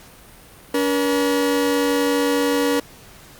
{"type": "tone pair together", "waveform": "40% pulse", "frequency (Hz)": [285, 479], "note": ["C#4", "A#4"], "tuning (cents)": [48, 47], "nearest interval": "major sixth", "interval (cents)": 899, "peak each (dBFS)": -19, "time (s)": [0.74, 2.8], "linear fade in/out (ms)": 5, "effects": ["pink hiss -45 dBFS RMS until 3.39 s", "Opus 48 kbps"]}